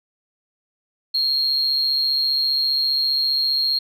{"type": "tone with amplitude modulation", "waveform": "sine", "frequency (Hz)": 4250, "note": "C8", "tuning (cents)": 26, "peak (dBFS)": -13, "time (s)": [1.14, 3.79], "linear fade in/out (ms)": 10, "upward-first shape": "sine", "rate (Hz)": 135, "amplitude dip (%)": 65, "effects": ["tanh soft clip ceiling -13 dBFS"]}